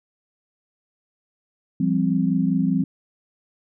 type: chord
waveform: sine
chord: F suspended second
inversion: none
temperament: equal with one note detuned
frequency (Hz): 171.12 / 196 / 261.6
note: F3 / G3 / C4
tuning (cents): -35 / 0 / 0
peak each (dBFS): -22 / -22 / -22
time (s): 1.8-2.84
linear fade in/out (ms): 5
effects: none